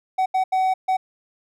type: tone bursts at uneven times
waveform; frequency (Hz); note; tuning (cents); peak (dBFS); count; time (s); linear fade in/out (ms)
triangle; 753; F#5; +30; -15; 4; 0.18-0.26 / 0.34-0.44 / 0.52-0.74 / 0.88-0.97; 10
effects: none